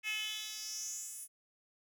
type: tone with high-pass filter sweep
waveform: 10% pulse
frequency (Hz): 430.1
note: A4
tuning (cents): -39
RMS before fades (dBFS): -41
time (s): 0.03-1.28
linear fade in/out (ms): 50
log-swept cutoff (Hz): 2400 to 10000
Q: 4.5
effects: none